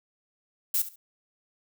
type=noise with echo; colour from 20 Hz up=violet; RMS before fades=-25 dBFS; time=0.74-0.82 s; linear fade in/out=5 ms; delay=70 ms; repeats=2; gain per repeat=-14 dB; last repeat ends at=0.96 s; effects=none